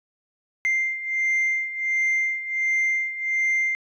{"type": "beating tone pair", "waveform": "sine", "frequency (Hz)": [2093, 2094.4], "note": ["C7", "C7"], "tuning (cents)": [0, 1], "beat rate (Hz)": 1.4, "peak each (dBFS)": [-25, -21], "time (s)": [0.65, 3.75], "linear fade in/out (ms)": 0, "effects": ["tanh soft clip ceiling -17 dBFS"]}